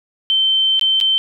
sine tone with dropouts, 3100 Hz, G7, 20 cents flat, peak -12 dBFS, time 0.3-1.18 s, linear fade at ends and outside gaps 0 ms, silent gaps 0.795-0.812 / 1.002-1.011 s, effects none

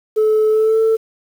sine tone with pitch glide, 432.6 to 445 Hz, A4 to A4, -29 to +20 cents, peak -9 dBFS, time 0.16-0.97 s, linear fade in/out 20 ms, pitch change +49 cents, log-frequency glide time 0.5-0.8 s, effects tanh soft clip ceiling -9 dBFS + 7-bit

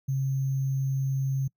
sine tone with sample-and-hold, 134.5 Hz, C3, 48 cents sharp, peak -24 dBFS, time 0.08-1.48 s, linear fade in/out 10 ms, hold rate 6300 Hz, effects noise-tail reverb RT60 0.1 s tail -24 dB re dry

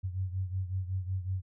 sine beating tone pair, 92.5 / 97.9 Hz, F#2 / G2, 0 / -2 cents, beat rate 5.4 Hz, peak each -32 / -37 dBFS, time 0.03-1.42 s, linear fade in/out 20 ms, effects none

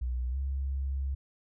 sine tone with pitch glide, 61.8 to 67.78 Hz, B1 to C#2, +2 to -38 cents, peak -29 dBFS, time 0.01-1.15 s, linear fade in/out 10 ms, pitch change +160 cents, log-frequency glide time 0.31-0.36 s, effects none

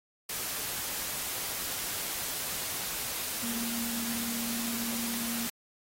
sine tone in noise, 233.1 Hz, A#3, in tune, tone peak -35 dBFS, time 3.43-5.47 s, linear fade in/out 5 ms, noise white, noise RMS -35 dBFS, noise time 0.29-5.5 s, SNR -3 dB, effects AAC 48 kbps

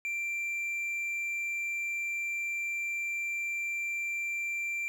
triangle tone with hard clipping, 2358 Hz, D7, 6 cents sharp, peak -32 dBFS, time 0.05-4.88 s, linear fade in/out 0 ms, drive 6 dB, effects none

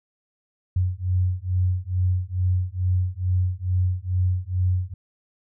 sine beating tone pair, 90.3 / 92.6 Hz, F#2 / F#2, -42 / +2 cents, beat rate 2.3 Hz, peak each -23 dBFS, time 0.76-4.94 s, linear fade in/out 5 ms, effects none

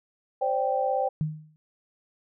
sine chord, C suspended second, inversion none, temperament equal with one note detuned, 523.3 / 580.6 / 784 Hz, C5 / D5 / G5, 0 / -20 / 0 cents, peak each -27 / -30 / -26 dBFS, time 0.41-1.09 s, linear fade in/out 10 ms
sine tone with exponential decay, 154.5 Hz, D#3, 12 cents flat, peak -21 dBFS, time 1.21-1.56 s, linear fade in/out 0 ms, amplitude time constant 76 ms
effects none

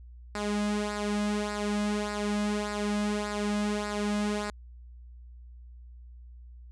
sawtooth tone with flanger, 207.7 Hz, G#3, in tune, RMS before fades -30 dBFS, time 0.35-4.5 s, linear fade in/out 2 ms, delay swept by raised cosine 0.31 to 2.21 ms, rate 1.7 Hz, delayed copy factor -0.65, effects added 60 Hz sine -45 dBFS peak until 6.71 s + resampled to 22050 Hz

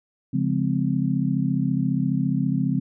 sine chord, Db major seventh, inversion none, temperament just, 138.59 / 173.24 / 207.9 / 259.9 Hz, Db3 / F3 / Ab3 / C4, 0 / -14 / +2 / -11 cents, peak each -25 / -25 / -27 / -25 dBFS, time 0.33-2.8 s, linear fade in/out 10 ms, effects none

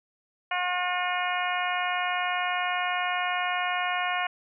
harmonic tone with a mistuned harmonic, 360 Hz, F#4, 47 cents flat, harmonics 2 / 3 / 4 / 5 / 6 / 7 / 8, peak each -30 / -32 / -33 / -34 / -35 / -35 / -36 dBFS, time 0.51-4.27 s, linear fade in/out 5 ms, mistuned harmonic 7, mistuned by -47 cents, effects none

